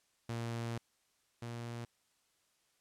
sawtooth tone pair in turn, 116.54 / 118.03 Hz, A#2 / A#2, 0 / +22 cents, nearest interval unison, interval 22 cents, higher second, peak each -33 / -37 dBFS, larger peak first, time 0.29-0.78 / 1.42-1.85 s, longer first, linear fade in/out 5 ms, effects white hiss -75 dBFS RMS until 2.8 s + low-pass 10000 Hz 12 dB/octave

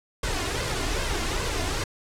pink noise with flanger, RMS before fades -27 dBFS, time 0.23-1.84 s, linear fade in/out 5 ms, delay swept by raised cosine 1.9 to 2.87 ms, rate 2.5 Hz, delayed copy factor +0.6, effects low-pass 8000 Hz 12 dB/octave

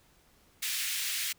pink high-pass noise, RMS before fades -33 dBFS, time 0.62-1.33 s, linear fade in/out 10 ms, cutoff 2000 Hz, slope 24 dB/octave, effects pink hiss -64 dBFS RMS until 1.38 s

